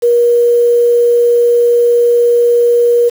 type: tone with quantisation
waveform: sine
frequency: 476.8 Hz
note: A#4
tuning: 39 cents sharp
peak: -6 dBFS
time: 0.02-3.1 s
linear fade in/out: 20 ms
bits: 5
effects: none